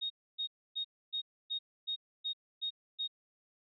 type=tone bursts; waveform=sine; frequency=3729 Hz; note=A#7; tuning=in tune; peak=-33 dBFS; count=9; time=0.01-3.078 s; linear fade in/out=20 ms; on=92 ms; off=280 ms; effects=none